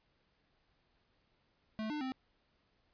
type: tone with pitch steps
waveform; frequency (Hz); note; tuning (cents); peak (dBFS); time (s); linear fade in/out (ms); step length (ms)
square; 217.8 / 300.2 / 260.8; A3 / D4 / C4; -17 / +38 / -5; -37; 1.79-2.12; 0; 110
effects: pink hiss -75 dBFS RMS until 2.93 s + resampled to 11025 Hz